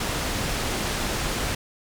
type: low-pass noise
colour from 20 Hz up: pink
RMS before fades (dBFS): -27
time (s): 0-1.55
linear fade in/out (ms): 5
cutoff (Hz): 9500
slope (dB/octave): 12
effects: none